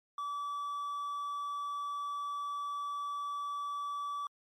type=tone; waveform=triangle; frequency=1152 Hz; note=D6; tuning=34 cents flat; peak=-33 dBFS; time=0.18-4.27 s; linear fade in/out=2 ms; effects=MP3 64 kbps